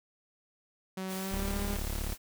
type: tone with pitch glide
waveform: sawtooth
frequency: 188.6 to 202.1 Hz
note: F#3 to G#3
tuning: +33 to -47 cents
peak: -31 dBFS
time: 0.97-1.77 s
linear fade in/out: 5 ms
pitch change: +120 cents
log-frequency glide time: 1.14-1.65 s
type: noise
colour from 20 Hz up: white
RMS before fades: -43 dBFS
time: 1.07-2.18 s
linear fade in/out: 50 ms
type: tone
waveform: 25% pulse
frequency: 35.72 Hz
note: D1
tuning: 47 cents flat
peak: -29 dBFS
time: 1.31-2.15 s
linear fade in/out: 20 ms
effects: none